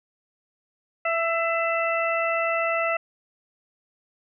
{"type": "harmonic tone with a mistuned harmonic", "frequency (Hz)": 664, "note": "E5", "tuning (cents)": 12, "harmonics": [1, 2, 3, 4], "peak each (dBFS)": [-25, -27, -29, -29], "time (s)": [1.05, 2.97], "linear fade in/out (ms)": 5, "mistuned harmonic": 3, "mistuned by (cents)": 17, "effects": []}